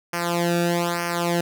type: tone with flanger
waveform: sawtooth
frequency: 172.3 Hz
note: F3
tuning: 23 cents flat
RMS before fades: -23 dBFS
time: 0.13-1.41 s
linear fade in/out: 5 ms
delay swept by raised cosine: 0.26 to 0.97 ms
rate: 1.1 Hz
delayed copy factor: -0.95
effects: none